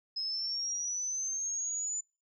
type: linear sweep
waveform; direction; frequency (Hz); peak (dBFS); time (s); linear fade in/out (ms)
sine; up; 5100 to 7040; -32; 0.16-2.01; 10
effects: noise-tail reverb RT60 0.3 s tail -26 dB re dry